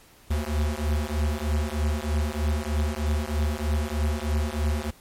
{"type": "beating tone pair", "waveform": "square", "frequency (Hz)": [73.42, 76.62], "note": ["D2", "D#2"], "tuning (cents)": [0, -26], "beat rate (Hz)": 3.2, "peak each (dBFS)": -27, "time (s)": [0.3, 4.91], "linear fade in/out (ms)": 10, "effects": ["pink hiss -54 dBFS RMS until 5 s", "MP3 64 kbps"]}